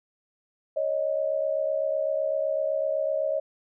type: tone pair together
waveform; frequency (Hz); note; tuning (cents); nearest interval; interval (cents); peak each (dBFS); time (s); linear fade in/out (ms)
sine; 554.4 / 622.3; C#5 / D#5; 0 / 0; major second; 200; -27 / -26; 0.76-3.4; 10
effects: none